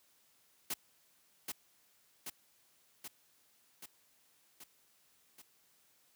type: noise with echo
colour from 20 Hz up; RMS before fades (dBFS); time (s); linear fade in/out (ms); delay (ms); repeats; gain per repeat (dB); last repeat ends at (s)
white; -37; 0.7-0.74; 5; 780; 6; -3; 5.42
effects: white hiss -70 dBFS RMS until 6.15 s + high-pass 80 Hz 12 dB/octave